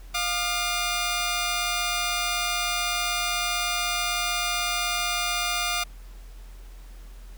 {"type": "tone pair together", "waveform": "10% pulse", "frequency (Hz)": [704.4, 1206], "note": ["F5", "D6"], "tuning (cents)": [15, 46], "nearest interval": "major sixth", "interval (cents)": 931, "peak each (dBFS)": -19, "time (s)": [0.14, 5.84], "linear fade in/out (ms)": 10, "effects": ["added 42 Hz sine -40 dBFS peak until 7.37 s", "pink hiss -55 dBFS RMS until 7.37 s"]}